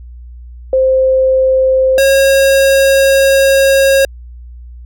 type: tone pair in turn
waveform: sine / square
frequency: 523.3 / 543.3 Hz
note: C5 / C#5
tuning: 0 / -35 cents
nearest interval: minor second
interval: 65 cents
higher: second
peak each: -7 dBFS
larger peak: neither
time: 0.73-1.98 / 1.98-4.05 s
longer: second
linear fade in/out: 2 ms
effects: added 60 Hz sine -29 dBFS peak until 4.85 s